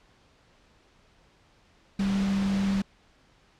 sine tone in noise, 196 Hz, G3, in tune, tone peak -23 dBFS, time 1.99-2.82 s, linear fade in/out 5 ms, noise pink, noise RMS -36 dBFS, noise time 1.99-2.82 s, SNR +10 dB, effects pink hiss -61 dBFS RMS until 3.59 s + low-pass 5000 Hz 12 dB/octave

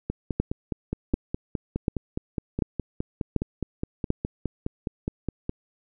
two click trains, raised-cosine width 3 ms, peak -9 / -14 dBFS, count 6 / 27, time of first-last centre 0.4-4.104 / 0.1-5.494 s, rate 1.35 / 4.82 Hz, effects none

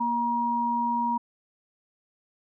sine tone pair together, 235.8 / 951 Hz, A#3 / A#5, +20 / +34 cents, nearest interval 2 octaves, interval 2414 cents, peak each -30 / -24 dBFS, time 0-1.18 s, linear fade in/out 10 ms, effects none

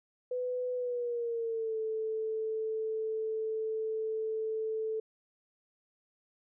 sine tone with pitch glide, 499.1 to 439.5 Hz, B4 to A4, +18 to -2 cents, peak -31 dBFS, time 0.31-5 s, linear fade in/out 5 ms, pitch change -220 cents, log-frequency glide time 0.75-1.78 s, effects none

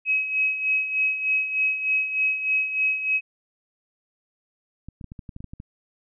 sine tone with tremolo, 2550 Hz, D#7, 42 cents sharp, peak -18 dBFS, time 0.05-3.21 s, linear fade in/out 50 ms, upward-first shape sine, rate 3.3 Hz, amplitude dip 65%
clicks, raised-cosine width 5 ms, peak -25 dBFS, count 11, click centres 4.886 / 5.012 / 5.043 / 5.119 / 5.192 / 5.292 / 5.364 / 5.405 / 5.443 / 5.535 / 5.601 s
effects none

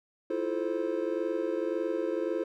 triangle chord, F major seventh, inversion third, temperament just, 327.4 / 349.2 / 436.5 / 523.8 Hz, E4 / F4 / A4 / C5, -12 / 0 / -14 / +2 cents, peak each -32 dBFS, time 0.3-2.44 s, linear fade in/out 5 ms, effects none

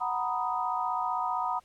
sine chord, B major seventh, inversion second, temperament equal, 740 / 932.3 / 987.8 / 1244.5 Hz, F#5 / A#5 / B5 / D#6, 0 / 0 / 0 / 0 cents, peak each -33 dBFS, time 0-1.6 s, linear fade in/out 20 ms, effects pink hiss -64 dBFS RMS until 1.64 s + low-pass 11000 Hz 12 dB/octave

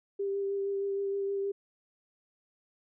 sine tone with vibrato, 396.2 Hz, G4, 18 cents sharp, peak -29 dBFS, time 0.19-1.52 s, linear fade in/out 10 ms, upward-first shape sine, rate 6.4 Hz, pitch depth 14 cents each way, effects none

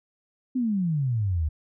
sine exponential sweep, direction down, 263.7 to 73 Hz, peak -22 dBFS, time 0.55-1.49 s, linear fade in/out 10 ms, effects none

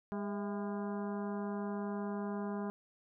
harmonic tone with a mistuned harmonic, 202.8 Hz, G#3, 41 cents flat, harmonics 1 / 2 / 3 / 4 / 5 / 6 / 7 / 8, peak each -37 / -42 / -47 / -48 / -48 / -54 / -55 / -58 dBFS, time 0.12-2.7 s, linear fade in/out 0 ms, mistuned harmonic 3, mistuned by +100 cents, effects none

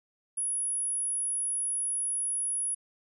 sine tone, 10300 Hz, E9, 41 cents flat, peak -28 dBFS, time 0.37-2.75 s, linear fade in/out 10 ms, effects none

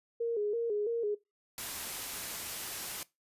sine tone with vibrato, 440 Hz, A4, in tune, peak -29 dBFS, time 0.2-1.15 s, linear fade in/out 10 ms, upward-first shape square, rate 3 Hz, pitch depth 98 cents each way
white noise, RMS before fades -39 dBFS, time 1.58-3.03 s, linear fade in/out 0 ms
effects noise-tail reverb RT60 0.2 s tail -20 dB re dry + resampled to 32000 Hz

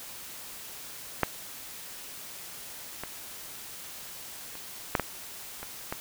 clicks, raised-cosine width 0.5 ms, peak -7 / -20 / -28 / -8 / -12 / -23 / -16 dBFS, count 7, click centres 1.233 / 3.036 / 4.554 / 4.952 / 4.997 / 5.63 / 5.925 s, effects white hiss -43 dBFS RMS until 6 s

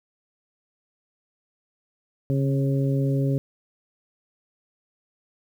harmonic tone with a mistuned harmonic, 136.5 Hz, C#3, 26 cents flat, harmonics 1 / 2 / 3 / 4, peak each -21 / -27 / -31 / -33 dBFS, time 2.3-3.38 s, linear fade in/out 0 ms, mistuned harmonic 1, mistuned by +23 cents, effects 9-bit

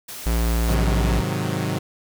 white noise, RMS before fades -35 dBFS, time 0.08-0.75 s, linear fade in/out 10 ms
square tone, 57.6 Hz, A#1, 20 cents flat, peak -19 dBFS, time 0.26-1.21 s, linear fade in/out 5 ms
sawtooth chord, Ab dominant seventh, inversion none, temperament equal, 103.83 / 130.81 / 155.56 / 185 Hz, Ab2 / C3 / Eb3 / Gb3, 0 / 0 / 0 / 0 cents, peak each -24 dBFS, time 0.68-1.79 s, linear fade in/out 10 ms
effects none

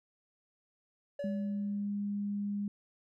triangle tone with exponential decay, 571 Hz, D5, 49 cents flat, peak -32 dBFS, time 1.19-1.88 s, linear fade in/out 5 ms, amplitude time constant 150 ms
sine tone, 203.4 Hz, G#3, 36 cents flat, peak -32 dBFS, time 1.24-2.68 s, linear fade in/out 2 ms
effects none

